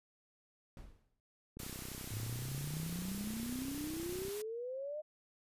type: noise with exponential decay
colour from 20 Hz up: brown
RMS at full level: -46 dBFS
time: 0.77-1.2 s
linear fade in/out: 1 ms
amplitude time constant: 92 ms
type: click train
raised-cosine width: 3 ms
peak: -34 dBFS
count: 87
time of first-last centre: 1.57-4.283 s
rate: 31.7 Hz
type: noise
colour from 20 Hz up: white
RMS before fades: -47 dBFS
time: 1.59-4.42 s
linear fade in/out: 5 ms
type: exponential sweep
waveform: sine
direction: up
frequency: 103.1 to 620 Hz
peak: -39 dBFS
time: 2.1-5.02 s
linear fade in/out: 20 ms
effects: resampled to 32000 Hz